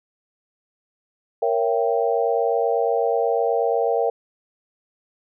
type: chord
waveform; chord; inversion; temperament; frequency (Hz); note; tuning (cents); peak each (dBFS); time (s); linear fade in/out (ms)
sine; A# diminished seventh; none; equal with one note detuned; 466.2 / 554.4 / 673.5 / 784; A#4 / C#5 / E5 / G5; 0 / 0 / +37 / 0; -21 / -25 / -24 / -25; 1.42-4.1; 5
effects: none